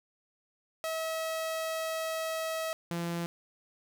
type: tone pair in turn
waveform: sawtooth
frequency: 644 / 170.57 Hz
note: E5 / F3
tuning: -41 / -41 cents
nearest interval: octave + major seventh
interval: 2300 cents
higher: first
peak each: -28 dBFS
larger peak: neither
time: 0.84-2.73 / 2.91-3.26 s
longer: first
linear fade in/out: 0 ms
effects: none